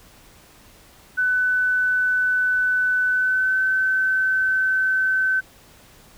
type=tone with pitch glide; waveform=sine; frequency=1500 to 1528.9 Hz; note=F#6 to G6; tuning=+23 to -44 cents; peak=-17 dBFS; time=1.17-5.41 s; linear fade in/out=20 ms; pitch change=+33 cents; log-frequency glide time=3.06-3.61 s; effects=pink hiss -50 dBFS RMS until 6.17 s